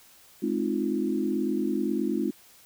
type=chord; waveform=sine; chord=F minor seventh; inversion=first; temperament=equal with one note detuned; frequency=211.5 / 261.6 / 311.1 / 349.2 Hz; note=Ab3 / C4 / Eb4 / F4; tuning=+32 / 0 / 0 / 0 cents; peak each=-30 dBFS; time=0.42-2.31 s; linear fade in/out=10 ms; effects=white hiss -55 dBFS RMS until 2.65 s